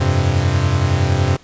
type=chord; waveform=45% pulse; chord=F suspended second; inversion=none; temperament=equal; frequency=87.31 / 98 / 130.81 Hz; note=F2 / G2 / C3; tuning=0 / 0 / 0 cents; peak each=-18 dBFS; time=0-1.37 s; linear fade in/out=10 ms; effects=pink hiss -47 dBFS RMS until 1.43 s + resampled to 16000 Hz